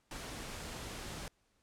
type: noise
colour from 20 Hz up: pink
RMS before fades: -44 dBFS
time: 0.11-1.28 s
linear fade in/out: 2 ms
effects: pink hiss -75 dBFS RMS until 1.62 s + low-pass 10000 Hz 12 dB/octave